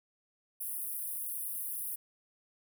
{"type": "high-pass noise", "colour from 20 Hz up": "pink", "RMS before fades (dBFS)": -38, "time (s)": [0.6, 1.96], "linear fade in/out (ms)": 10, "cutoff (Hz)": 9500, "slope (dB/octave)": 96, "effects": []}